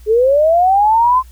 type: linear sweep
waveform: sine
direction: up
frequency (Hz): 415.3 to 1046.5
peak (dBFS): -8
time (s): 0.06-1.23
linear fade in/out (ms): 50
effects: added 60 Hz sine -36 dBFS peak until 1.31 s + white hiss -51 dBFS RMS until 1.31 s